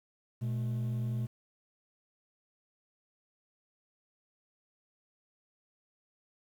triangle tone pair together, 120.6 / 214.9 Hz, B2 / A3, -41 / -41 cents, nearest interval minor seventh, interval 1000 cents, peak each -28 / -37 dBFS, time 0.41-1.27 s, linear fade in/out 20 ms, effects tanh soft clip ceiling -26 dBFS + 10-bit

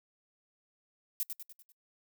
violet noise with echo, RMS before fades -32 dBFS, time 1.2-1.23 s, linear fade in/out 0 ms, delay 98 ms, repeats 5, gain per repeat -6 dB, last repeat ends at 1.72 s, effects noise-tail reverb RT60 0.1 s tail -26 dB re dry

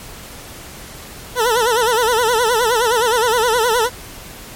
20% pulse tone with vibrato, 466.4 Hz, A#4, 1 cent sharp, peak -8 dBFS, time 1.35-3.9 s, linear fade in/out 50 ms, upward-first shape sine, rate 9.6 Hz, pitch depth 130 cents each way, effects pink hiss -35 dBFS RMS until 4.55 s + MP3 64 kbps

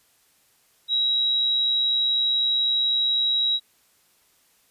sine tone, 3856 Hz, B7, 42 cents flat, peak -19 dBFS, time 0.88-3.6 s, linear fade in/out 50 ms, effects white hiss -62 dBFS RMS until 4.7 s + resampled to 32000 Hz

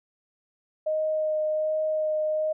sine tone with vibrato, 620 Hz, D#5, 6 cents flat, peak -23 dBFS, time 0.86-2.53 s, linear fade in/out 10 ms, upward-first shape sine, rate 1.3 Hz, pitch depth 10 cents each way, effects none

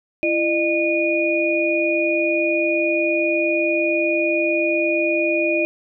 sine tone cluster, 336.6 / 608 / 2453 Hz, E4 / D#5 / D#7, +36 / -40 / -25 cents, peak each -21 dBFS, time 0.23-5.65 s, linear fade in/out 0 ms, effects none

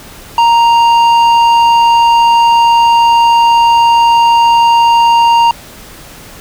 sine tone with tanh clipping, 932.3 Hz, A#5, in tune, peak -6 dBFS, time 0.38-5.51 s, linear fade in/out 2 ms, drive 10 dB, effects pink hiss -33 dBFS RMS until 6.4 s

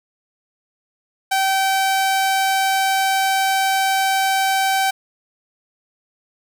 sawtooth tone, 772 Hz, G5, 27 cents flat, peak -12 dBFS, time 1.31-4.91 s, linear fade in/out 10 ms, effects none

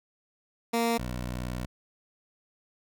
15% pulse tone pair in turn, 232.3 / 61.53 Hz, A#3 / B1, -6 / -6 cents, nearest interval octave + major seventh, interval 2300 cents, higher first, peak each -18 / -26 dBFS, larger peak first, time 0.73-0.98 / 0.98-1.66 s, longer second, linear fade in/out 10 ms, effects none

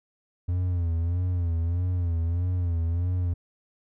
triangle tone with vibrato, 86.6 Hz, F2, 14 cents flat, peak -21 dBFS, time 0.48-3.34 s, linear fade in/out 10 ms, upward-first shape sine, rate 1.6 Hz, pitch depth 82 cents each way, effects none

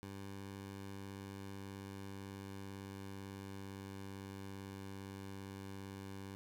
15% pulse tone with pitch glide, 98.5 to 97.59 Hz, G2 to G2, +9 to -7 cents, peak -40 dBFS, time 0.03-6.35 s, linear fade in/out 0 ms, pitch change -16 cents, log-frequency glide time 0.3-4.94 s, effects none

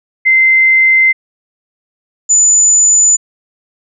sine tone pair in turn, 2075 / 6997 Hz, C7 / A8, -15 / -11 cents, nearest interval octave + major sixth, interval 2104 cents, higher second, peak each -5 dBFS, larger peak neither, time 0.25-1.13 / 2.29-3.17 s, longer neither, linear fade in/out 20 ms, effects none

